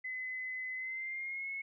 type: tone with pitch glide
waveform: sine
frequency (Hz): 2027 to 2185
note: B6 to C#7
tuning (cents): +45 to -26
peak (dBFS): -37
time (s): 0.04-1.62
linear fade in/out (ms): 10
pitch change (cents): +129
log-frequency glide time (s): 0.75-1.5
effects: none